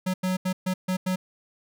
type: tone bursts at uneven times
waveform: square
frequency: 185 Hz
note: F#3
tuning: in tune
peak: -24 dBFS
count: 6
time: 0.06-0.14 / 0.23-0.37 / 0.45-0.53 / 0.66-0.74 / 0.88-0.97 / 1.06-1.16 s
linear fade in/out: 10 ms
effects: none